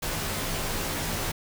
pink noise with comb filter, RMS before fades -30 dBFS, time 0.02-1.32 s, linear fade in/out 10 ms, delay 16 ms, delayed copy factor -0.9, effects none

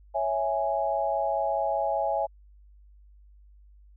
sine chord, C# minor, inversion none, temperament equal, 554.4 / 659.3 / 830.6 Hz, C#5 / E5 / G#5, 0 / 0 / 0 cents, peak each -30 / -28 / -28 dBFS, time 0.14-2.27 s, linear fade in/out 20 ms, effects added 50 Hz sine -51 dBFS peak until 3.96 s

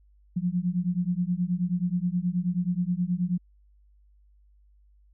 sine beating tone pair, 173.4 / 182.8 Hz, F3 / F#3, -12 / -21 cents, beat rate 9.4 Hz, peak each -27 dBFS, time 0.36-3.38 s, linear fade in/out 10 ms, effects added 50 Hz sine -56 dBFS peak until 5.13 s

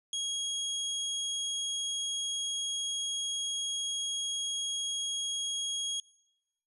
25% pulse tone, 3291 Hz, G#7, 16 cents flat, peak -28 dBFS, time 0.13-6 s, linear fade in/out 2 ms, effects noise-tail reverb RT60 1.0 s tail -26 dB re dry + resampled to 32000 Hz

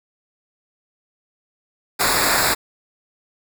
pink noise with comb filter, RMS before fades -18 dBFS, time 1.99-2.55 s, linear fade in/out 20 ms, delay 0.33 ms, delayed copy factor -0.85, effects none

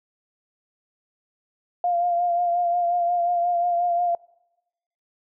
sine tone with vibrato, 698.5 Hz, F5, in tune, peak -19 dBFS, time 1.84-4.15 s, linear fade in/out 2 ms, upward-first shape sine, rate 5.6 Hz, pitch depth 29 cents each way, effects noise-tail reverb RT60 0.9 s tail -23 dB re dry

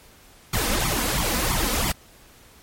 pink noise with flanger, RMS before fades -23 dBFS, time 0.53-1.92 s, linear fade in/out 5 ms, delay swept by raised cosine 0.88 to 4.08 ms, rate 3 Hz, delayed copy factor +1, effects pink hiss -51 dBFS RMS until 2.62 s + MP3 64 kbps

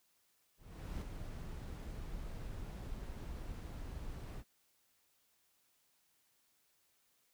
brown noise with ADSR envelope, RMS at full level -40 dBFS, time 0.57-4.44 s, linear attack 450 ms, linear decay 3 ms, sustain -5 dB, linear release 49 ms, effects white hiss -75 dBFS RMS until 7.33 s

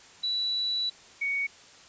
sine tone pair in turn, 3942 / 2235 Hz, B7 / C#7, -4 / +14 cents, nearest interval minor seventh, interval 982 cents, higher first, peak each -26 dBFS, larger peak neither, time 0.23-0.9 / 1.21-1.47 s, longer first, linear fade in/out 10 ms, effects white hiss -52 dBFS RMS until 1.88 s + resampled to 16000 Hz

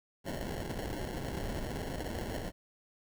pink noise with sample-and-hold, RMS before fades -38 dBFS, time 0.24-2.52 s, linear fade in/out 50 ms, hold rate 1225 Hz, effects none

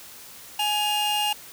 45% pulse tone pair together, 837 / 2823 Hz, G#5 / F7, +13 / +18 cents, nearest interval octave + major sixth, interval 2105 cents, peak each -25 dBFS, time 0.59-1.33 s, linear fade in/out 5 ms, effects white hiss -44 dBFS RMS until 1.52 s

